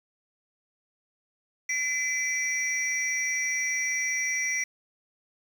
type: tone cluster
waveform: sine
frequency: 2017 / 2318 / 5770 Hz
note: B6 / D7 / F#8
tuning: +36 / -23 / -44 cents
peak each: -28 / -31 / -30 dBFS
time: 1.69-4.64 s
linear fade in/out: 5 ms
effects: tanh soft clip ceiling -17 dBFS + 8-bit